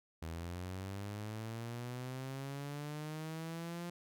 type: linear sweep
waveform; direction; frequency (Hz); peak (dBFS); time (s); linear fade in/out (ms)
sawtooth; up; 79.9 to 174.61; -37; 0.22-3.9; 5
effects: none